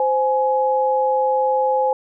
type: tone pair together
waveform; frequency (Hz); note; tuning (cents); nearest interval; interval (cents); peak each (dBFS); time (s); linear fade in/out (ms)
sine; 520 / 839.4; C5 / G#5; -11 / +18; minor sixth; 829; -18; 0-1.93; 2
effects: none